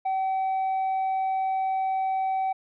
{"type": "tone with tanh clipping", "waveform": "sine", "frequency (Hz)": 764, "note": "G5", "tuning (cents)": -45, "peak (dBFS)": -24, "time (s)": [0.05, 2.53], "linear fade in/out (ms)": 10, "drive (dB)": 2, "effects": []}